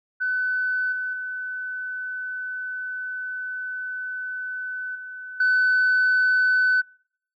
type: tone with level steps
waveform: sine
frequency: 1506 Hz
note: F#6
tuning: 30 cents sharp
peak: -21 / -25 / -28 / -34 / -15 dBFS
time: 0.2-6.82 s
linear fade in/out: 20 ms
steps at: 0.92 / 1.13 / 4.95 / 5.4 s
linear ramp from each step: 5 ms
effects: noise-tail reverb RT60 0.6 s tail -26 dB re dry + tanh soft clip ceiling -14 dBFS